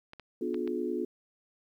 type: clicks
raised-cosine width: 0.3 ms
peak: -29 dBFS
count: 4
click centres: 0.134 / 0.197 / 0.544 / 0.676 s
type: chord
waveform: sine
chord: B diminished seventh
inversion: none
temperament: just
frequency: 246.9 / 296.3 / 355.6 / 426.7 Hz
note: B3 / D4 / F4 / Ab4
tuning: 0 / +15 / +31 / +47 cents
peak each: -36 / -37 / -33 / -36 dBFS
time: 0.41-1.05 s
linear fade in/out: 5 ms
effects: 11-bit